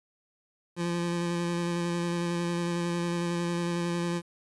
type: tone with vibrato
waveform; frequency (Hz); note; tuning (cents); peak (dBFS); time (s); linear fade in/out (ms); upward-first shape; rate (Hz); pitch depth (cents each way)
25% pulse; 172.4; F3; -22; -24; 0.76-4.22; 50; square; 11; 12
effects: resampled to 22050 Hz + 9-bit